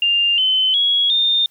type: tone with pitch steps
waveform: sine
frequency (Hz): 2800 / 3053 / 3330 / 3631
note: F7 / G7 / G#7 / A#7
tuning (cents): +4 / -46 / +4 / -46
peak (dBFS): -13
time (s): 0.02-1.46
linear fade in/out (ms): 2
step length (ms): 360
effects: white hiss -58 dBFS RMS until 1.5 s